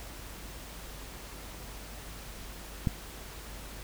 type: click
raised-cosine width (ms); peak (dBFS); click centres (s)
5; -14; 2.872
effects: added 50 Hz sine -46 dBFS peak until 3.83 s + pink hiss -46 dBFS RMS until 3.83 s